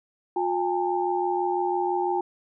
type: tone cluster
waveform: sine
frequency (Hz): 356.8 / 808 / 894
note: F4 / G#5 / A5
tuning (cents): +37 / -48 / +27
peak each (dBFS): -26 / -26 / -30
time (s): 0.36-2.21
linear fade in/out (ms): 5
effects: none